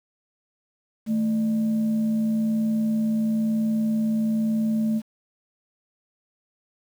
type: tone with frequency modulation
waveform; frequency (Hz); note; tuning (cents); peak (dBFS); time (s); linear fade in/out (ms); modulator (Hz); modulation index
sine; 220; A3; 0; -20; 1.06-5.02; 50; 379; 0.21
effects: 8-bit